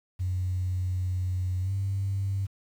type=tone with pitch glide; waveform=sine; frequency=91.8 to 97.82 Hz; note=F#2 to G2; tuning=-13 to -3 cents; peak=-25 dBFS; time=0.19-2.47 s; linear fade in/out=20 ms; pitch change=+110 cents; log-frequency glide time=1.61-1.72 s; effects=tanh soft clip ceiling -21 dBFS + 9-bit